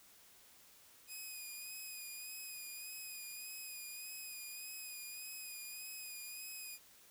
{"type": "tone with vibrato", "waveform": "5% pulse", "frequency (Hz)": 2489, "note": "D#7", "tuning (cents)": 0, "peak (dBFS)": -37, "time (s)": [1.07, 6.79], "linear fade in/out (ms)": 50, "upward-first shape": "sine", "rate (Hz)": 1.7, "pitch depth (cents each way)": 35, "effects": ["white hiss -63 dBFS RMS until 7.1 s"]}